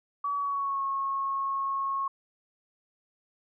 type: tone with pitch glide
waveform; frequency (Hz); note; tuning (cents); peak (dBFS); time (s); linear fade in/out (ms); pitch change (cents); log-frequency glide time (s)
sine; 1139 to 1092.6; C#6 to C#6; +47 to -25; -27; 0.24-2.08; 5; -72; 0.35-0.83
effects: none